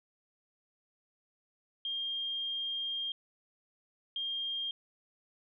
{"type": "tone bursts at uneven times", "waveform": "sine", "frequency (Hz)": 3212, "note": "G7", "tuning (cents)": 41, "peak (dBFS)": -33, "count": 2, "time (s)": [[1.85, 3.12], [4.16, 4.71]], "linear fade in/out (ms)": 2, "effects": []}